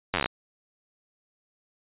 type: slowing click train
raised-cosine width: 0.3 ms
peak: -8 dBFS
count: 10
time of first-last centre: 0.14-0.26 s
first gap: 10 ms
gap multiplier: 1.07
effects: resampled to 8000 Hz